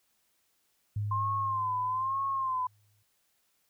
sine tone with exponential decay, 103.83 Hz, G#2, in tune, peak -28 dBFS, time 0.96-3.03 s, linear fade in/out 5 ms, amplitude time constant 450 ms
sine tone with vibrato, 1046.5 Hz, C6, in tune, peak -28 dBFS, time 1.11-2.67 s, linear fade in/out 5 ms, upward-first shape sine, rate 1.1 Hz, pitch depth 77 cents each way
effects white hiss -73 dBFS RMS until 3.69 s

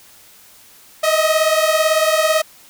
sawtooth beating tone pair, 622.3 / 640.3 Hz, D#5 / D#5, 0 / +49 cents, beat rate 18 Hz, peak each -12 / -13 dBFS, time 1.03-2.42 s, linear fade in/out 10 ms, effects white hiss -46 dBFS RMS until 2.69 s

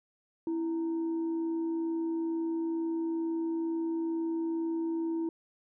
sine tone with frequency modulation, 329.6 Hz, E4, in tune, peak -29 dBFS, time 0.47-5.29 s, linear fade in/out 2 ms, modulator 597 Hz, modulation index 0.22, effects none

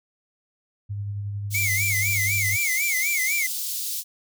sine tone with tremolo, 101.6 Hz, G#2, 38 cents flat, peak -26 dBFS, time 0.89-2.57 s, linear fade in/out 20 ms, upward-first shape sine, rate 11 Hz, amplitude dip 25%
white high-pass noise, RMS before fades -29 dBFS, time 1.5-4.04 s, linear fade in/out 50 ms, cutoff 3700 Hz, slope 24 dB/octave
square tone with vibrato, 2181 Hz, C#7, 29 cents flat, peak -23 dBFS, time 1.54-3.47 s, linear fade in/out 10 ms, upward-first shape sine, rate 4 Hz, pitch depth 140 cents each way
effects none

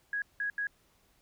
sine tone bursts at uneven times, 1659 Hz, G#6, 2 cents flat, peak -30 dBFS, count 3, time 0.13-0.22 / 0.4-0.5 / 0.58-0.67 s, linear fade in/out 2 ms, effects pink hiss -68 dBFS RMS until 1.21 s

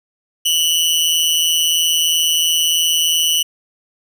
sawtooth tone with amplitude modulation, 2961 Hz, F#7, 1 cent sharp, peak -7 dBFS, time 0.45-3.43 s, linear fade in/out 10 ms, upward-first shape sine, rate 163 Hz, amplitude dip 70%, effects none

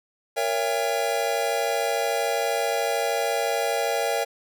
square chord, A# diminished seventh, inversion none, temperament just, 466.2 / 559.4 / 671.3 / 805.5 Hz, A#4 / C#5 / E5 / G5, 0 / +16 / +31 / +47 cents, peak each -29 dBFS, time 0.36-4.25 s, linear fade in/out 20 ms, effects none

